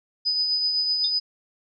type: tone with tremolo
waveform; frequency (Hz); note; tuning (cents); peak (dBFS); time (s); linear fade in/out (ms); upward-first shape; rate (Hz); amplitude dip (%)
sine; 4991; D#8; +5; -19; 0.25-1.2; 20; triangle; 7.9; 40
type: tone with exponential decay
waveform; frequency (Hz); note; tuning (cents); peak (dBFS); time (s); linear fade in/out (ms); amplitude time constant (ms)
sine; 3631; A#7; -46; -22; 1.04-1.12; 5; 16
effects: none